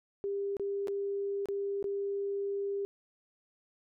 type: tone with dropouts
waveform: sine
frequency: 399.2 Hz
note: G4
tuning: 32 cents sharp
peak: -31 dBFS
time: 0.24-2.85 s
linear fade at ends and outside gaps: 0 ms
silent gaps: 0.568-0.597 / 0.873-0.882 / 1.457-1.486 / 1.827-1.842 s
effects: none